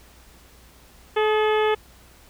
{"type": "harmonic tone with a mistuned harmonic", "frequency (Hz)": 430, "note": "A4", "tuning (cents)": -40, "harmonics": [1, 2, 3, 4, 5, 6, 7, 8], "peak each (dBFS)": [-19, -25, -29, -31, -33, -35, -36, -37], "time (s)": [1.16, 1.75], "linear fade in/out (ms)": 10, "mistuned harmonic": 3, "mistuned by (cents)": -40, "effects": ["added 60 Hz sine -52 dBFS peak until 2.29 s", "pink hiss -52 dBFS RMS until 2.29 s"]}